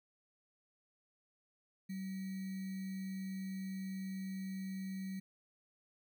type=tone with sample-and-hold; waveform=sine; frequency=190.6 Hz; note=G3; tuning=48 cents flat; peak=-39 dBFS; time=1.89-5.2 s; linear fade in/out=10 ms; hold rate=2100 Hz; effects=none